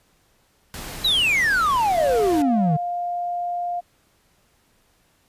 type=noise; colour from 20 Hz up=pink; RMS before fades=-34 dBFS; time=0.74-2.42 s; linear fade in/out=0 ms
type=exponential sweep; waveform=triangle; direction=down; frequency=4040 to 146.83 Hz; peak=-15 dBFS; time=1.04-2.77 s; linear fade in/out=10 ms
type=tone; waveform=sine; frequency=703 Hz; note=F5; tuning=11 cents sharp; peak=-23 dBFS; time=1.93-3.81 s; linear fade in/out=20 ms
effects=pink hiss -62 dBFS RMS until 5.28 s + resampled to 32000 Hz